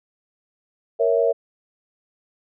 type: chord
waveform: sine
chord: A# diminished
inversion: none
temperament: equal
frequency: 466.2 / 554.4 / 659.3 Hz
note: A#4 / C#5 / E5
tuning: 0 / 0 / 0 cents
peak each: -19 / -21 / -21 dBFS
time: 0.99-1.33 s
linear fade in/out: 20 ms
effects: none